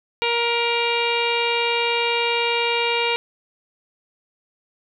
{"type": "harmonic tone with a mistuned harmonic", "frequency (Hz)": 470.1, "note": "A#4", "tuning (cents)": 15, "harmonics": [1, 2, 3, 4, 5, 6, 7, 8, 9], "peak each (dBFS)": [-24, -25, -32, -35, -24, -26, -35, -32, -37], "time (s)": [0.22, 3.16], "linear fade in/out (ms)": 0, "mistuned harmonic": 4, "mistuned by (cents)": 22, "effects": []}